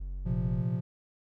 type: tone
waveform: triangle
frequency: 46.39 Hz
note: F#1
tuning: 5 cents sharp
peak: -32 dBFS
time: 0-0.62 s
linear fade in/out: 10 ms
type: chord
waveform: triangle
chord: Bb suspended second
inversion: none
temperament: equal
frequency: 116.54 / 130.81 / 174.61 Hz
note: Bb2 / C3 / F3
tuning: 0 / 0 / 0 cents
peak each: -30 dBFS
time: 0.25-0.81 s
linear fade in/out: 20 ms
effects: none